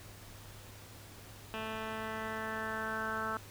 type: tone with low-pass filter sweep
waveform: 10% pulse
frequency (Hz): 220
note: A3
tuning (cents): 0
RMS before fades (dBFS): -38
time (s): 1.54-3.37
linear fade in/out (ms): 0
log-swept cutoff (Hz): 2500 to 1400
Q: 5.9
effects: added 102 Hz sine -53 dBFS peak until 3.5 s + pink hiss -53 dBFS RMS until 3.5 s